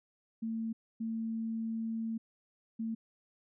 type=tone bursts at uneven times; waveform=sine; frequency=225.1 Hz; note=A3; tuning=40 cents sharp; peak=-33 dBFS; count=3; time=0.42-0.73 / 1-2.18 / 2.79-2.95 s; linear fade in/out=10 ms; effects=none